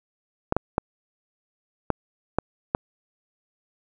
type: clicks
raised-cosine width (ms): 1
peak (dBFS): -6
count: 6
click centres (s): 0.524 / 0.566 / 0.781 / 1.903 / 2.386 / 2.749
effects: none